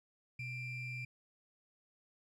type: ring-modulated tone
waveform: triangle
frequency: 1244.5 Hz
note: D#6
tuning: in tune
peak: -35 dBFS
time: 0.39-1.05 s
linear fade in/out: 5 ms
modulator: 1120 Hz
effects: none